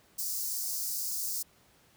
white high-pass noise, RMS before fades -34 dBFS, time 0.18-1.43 s, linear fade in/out 10 ms, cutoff 4700 Hz, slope 48 dB/octave, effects pink hiss -63 dBFS RMS until 1.96 s + high-pass 60 Hz 12 dB/octave

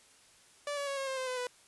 sawtooth tone with pitch steps, 580 / 567.1 / 554.4 / 542.1 / 530 / 518.2 / 506.7 / 495.4 Hz, D5 / C#5 / C#5 / C#5 / C5 / C5 / B4 / B4, -22 / +39 / 0 / -39 / +22 / -17 / +44 / +5 cents, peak -30 dBFS, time 0.67-1.47 s, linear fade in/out 2 ms, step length 100 ms, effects white hiss -61 dBFS RMS until 1.67 s + resampled to 24000 Hz

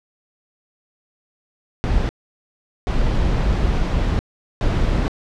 brown noise bursts at uneven times, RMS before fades -18 dBFS, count 3, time 1.84-2.09 / 2.87-4.19 / 4.61-5.08 s, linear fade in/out 0 ms, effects low-pass 5000 Hz 12 dB/octave

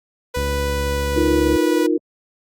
sawtooth tone with pitch glide, 493.9 to 489.4 Hz, B4 to B4, 0 to -16 cents, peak -18 dBFS, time 0.34-1.87 s, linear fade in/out 10 ms, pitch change -16 cents, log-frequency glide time 0.73-1.66 s
harmonic tone, 71 Hz, C#2, 42 cents sharp, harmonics 1 / 2 / 3 / 4 / 5 / 6 / 7 / 8, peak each -22 / -32 / -34 / -34 / -37 / -43 / -44 / -42 dBFS, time 0.36-1.57 s, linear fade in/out 10 ms
sine chord, Eb suspended second, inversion none, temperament just, 311.1 / 350 / 466.7 Hz, Eb4 / F4 / Bb4, 0 / +4 / +2 cents, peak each -18 / -19 / -23 dBFS, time 1.16-1.98 s, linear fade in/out 10 ms
effects Opus 48 kbps

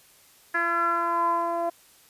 10% pulse tone with low-pass filter sweep, 340 Hz, F4, 46 cents flat, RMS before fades -25 dBFS, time 0.54-1.7 s, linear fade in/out 10 ms, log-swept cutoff 1700 to 760 Hz, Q 5.9, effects white hiss -56 dBFS RMS until 2.09 s + resampled to 32000 Hz

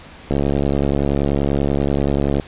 click train, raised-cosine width 2 ms, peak -5 dBFS, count 148, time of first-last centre 0.31-2.398 s, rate 70.4 Hz, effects pink hiss -40 dBFS RMS until 2.47 s + resampled to 8000 Hz

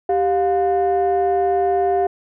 sine tone pair together, 392 / 708.2 Hz, G4 / F5, 0 / +24 cents, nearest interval minor seventh, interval 1024 cents, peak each -16 dBFS, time 0.09-2.07 s, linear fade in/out 5 ms, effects tanh soft clip ceiling -11 dBFS

